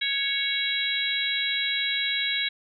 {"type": "harmonic tone", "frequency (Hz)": 554.4, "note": "C#5", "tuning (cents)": 0, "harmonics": [3, 4, 5, 6, 7], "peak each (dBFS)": [-32, -29, -38, -30, -28], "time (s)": [0.01, 2.49], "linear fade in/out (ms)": 10, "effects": []}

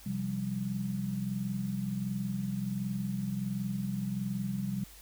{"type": "chord", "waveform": "sine", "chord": "C suspended fourth", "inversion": "none", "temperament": "equal", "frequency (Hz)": [130.81, 174.61, 196], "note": ["C3", "F3", "G3"], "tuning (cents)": [0, 0, 0], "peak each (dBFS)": [-37, -39, -33], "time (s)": [0.06, 4.84], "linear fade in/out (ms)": 5, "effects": ["added 50 Hz sine -54 dBFS peak until 5.01 s", "white hiss -54 dBFS RMS until 5.01 s"]}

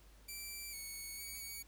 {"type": "tone with pitch steps", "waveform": "5% pulse", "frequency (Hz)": [2340, 2220, 2249], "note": ["D7", "C#7", "C#7"], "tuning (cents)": [-7, 2, 24], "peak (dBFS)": -35, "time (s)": [0.28, 1.63], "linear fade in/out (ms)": 10, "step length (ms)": 450, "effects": ["added 50 Hz sine -60 dBFS peak until 1.67 s", "pink hiss -66 dBFS RMS until 1.67 s"]}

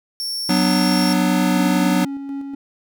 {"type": "tone", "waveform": "40% pulse", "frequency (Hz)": 5460, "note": "F8", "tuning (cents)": -40, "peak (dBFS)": -22, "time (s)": [0.2, 1.13], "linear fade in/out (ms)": 0}
{"type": "chord", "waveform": "square", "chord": "B minor", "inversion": "second", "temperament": "just", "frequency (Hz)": [185.21, 246.9, 296.3], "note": ["F#3", "B3", "D4"], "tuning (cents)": [2, 0, 15], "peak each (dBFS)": [-19, -21, -21], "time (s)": [0.49, 2.05], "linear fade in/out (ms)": 5}
{"type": "tone with tremolo", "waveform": "triangle", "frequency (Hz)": 277.2, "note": "C#4", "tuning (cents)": 0, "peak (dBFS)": -22, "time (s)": [1.56, 2.55], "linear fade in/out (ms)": 5, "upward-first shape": "square", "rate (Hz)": 4.1, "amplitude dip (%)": 35}
{"effects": []}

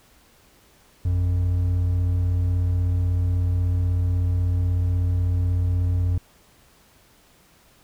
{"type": "tone pair together", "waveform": "triangle", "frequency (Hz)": [53.22, 89.5], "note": ["G#1", "F2"], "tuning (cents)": [43, 43], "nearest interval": "major sixth", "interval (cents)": 900, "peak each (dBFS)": [-27, -17], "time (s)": [1.05, 6.18], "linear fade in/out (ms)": 5, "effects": ["pink hiss -56 dBFS RMS until 7.83 s"]}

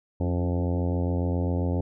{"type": "harmonic tone with a mistuned harmonic", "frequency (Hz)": 87.4, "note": "F2", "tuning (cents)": 2, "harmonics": [1, 2, 3, 4, 5, 6, 7, 8, 9, 10], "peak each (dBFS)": [-25, -31, -31, -37, -37, -36, -41, -43, -45, -46], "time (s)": [0.2, 1.81], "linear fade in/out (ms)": 5, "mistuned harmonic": 3, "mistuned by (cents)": 39, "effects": []}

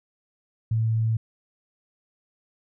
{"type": "tone", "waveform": "sine", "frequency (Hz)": 112, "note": "A2", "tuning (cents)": 31, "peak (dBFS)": -20, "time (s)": [0.71, 1.17], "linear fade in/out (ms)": 5, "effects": []}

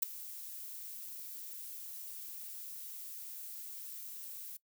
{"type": "noise with ADSR envelope", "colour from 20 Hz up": "violet", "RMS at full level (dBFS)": -26, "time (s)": [0.02, 4.57], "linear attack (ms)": 12, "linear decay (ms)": 3, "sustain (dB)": -20, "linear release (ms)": 6, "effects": ["noise-tail reverb RT60 0.1 s tail -21 dB re dry"]}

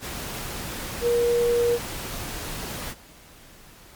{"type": "tone in noise", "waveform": "sine", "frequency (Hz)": 475.5, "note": "A#4", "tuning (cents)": 34, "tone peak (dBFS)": -18, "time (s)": [1.01, 1.79], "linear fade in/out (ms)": 50, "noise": "pink", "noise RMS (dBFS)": -33, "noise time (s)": [0, 2.95], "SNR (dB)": 12, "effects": ["pink hiss -49 dBFS RMS until 3.95 s", "MP3 96 kbps"]}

